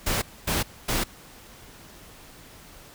pink noise bursts, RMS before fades -25 dBFS, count 3, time 0.06-1.04 s, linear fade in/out 10 ms, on 160 ms, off 250 ms, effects pink hiss -48 dBFS RMS until 2.94 s

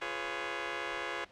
10% pulse chord, C# dominant seventh, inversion first, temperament just, 346.5 / 415.8 / 498.9 / 554.4 Hz, E#4 / G#4 / B4 / C#5, -14 / +2 / +17 / 0 cents, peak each -33 dBFS, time 0.01-1.25 s, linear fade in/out 10 ms, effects pink hiss -59 dBFS RMS until 1.31 s + low-pass 4000 Hz 12 dB/octave

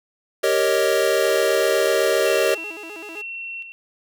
square chord, Eb dominant seventh, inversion first, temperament equal, 392 / 466.2 / 554.4 / 622.3 Hz, G4 / Bb4 / Db5 / Eb5, 0 / 0 / 0 / 0 cents, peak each -23 dBFS, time 0.43-2.55 s, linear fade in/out 10 ms
sawtooth tone with vibrato, 370 Hz, F#4, in tune, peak -32 dBFS, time 1.23-3.22 s, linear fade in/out 10 ms, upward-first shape square, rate 7.8 Hz, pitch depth 210 cents each way
sine tone with tremolo, 2716 Hz, F7, 49 cents flat, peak -29 dBFS, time 2.26-3.72 s, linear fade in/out 0 ms, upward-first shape square, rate 1.1 Hz, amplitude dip 55%
effects none

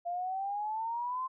sine exponential sweep, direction up, 688 to 1050 Hz, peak -32 dBFS, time 0.05-1.28 s, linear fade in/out 20 ms, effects none

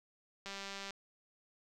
click train, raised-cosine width 0.2 ms, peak -27 dBFS, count 89, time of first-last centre 0.46-0.907 s, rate 197 Hz, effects none

